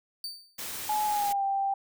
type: tone with exponential decay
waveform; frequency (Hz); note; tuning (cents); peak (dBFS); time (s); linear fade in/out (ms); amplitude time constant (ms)
40% pulse; 4594; D8; -39; -30; 0.24-0.6; 2; 78
type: noise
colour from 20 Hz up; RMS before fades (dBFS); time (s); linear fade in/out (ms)
white; -37; 0.58-1.33; 10
type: tone with pitch glide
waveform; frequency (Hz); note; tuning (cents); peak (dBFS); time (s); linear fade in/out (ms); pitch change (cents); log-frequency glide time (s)
sine; 848 to 786.7; G#5 to G5; +36 to +6; -25; 0.89-1.74; 5; -130; 1.05-1.43
effects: none